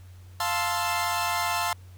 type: chord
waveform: sawtooth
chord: F major seventh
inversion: none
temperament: equal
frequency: 698.5 / 880 / 1046.5 / 1318.5 Hz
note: F5 / A5 / C6 / E6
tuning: 0 / 0 / 0 / 0 cents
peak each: -27 / -26 / -26 / -29 dBFS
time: 0.4-1.73 s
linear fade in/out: 2 ms
effects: added 91 Hz sine -44 dBFS peak until 1.97 s + pink hiss -59 dBFS RMS until 1.97 s